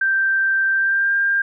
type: tone with pitch glide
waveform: sine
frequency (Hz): 1568 to 1598.2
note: G6 to G6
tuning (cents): 0 to +33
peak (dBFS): -15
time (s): 0.01-1.42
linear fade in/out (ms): 5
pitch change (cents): +33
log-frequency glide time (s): 0.74-1.13
effects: none